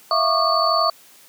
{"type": "tone cluster", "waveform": "sine", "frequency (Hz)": [653, 694, 1113, 1205, 4486], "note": ["E5", "F5", "C#6", "D6", "C#8"], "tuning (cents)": [-17, -11, 7, 44, 20], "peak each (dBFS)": [-22, -26, -21, -20, -23], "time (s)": [0.11, 0.9], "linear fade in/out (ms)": 2, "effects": ["white hiss -49 dBFS RMS until 1.28 s", "high-pass 150 Hz 12 dB/octave"]}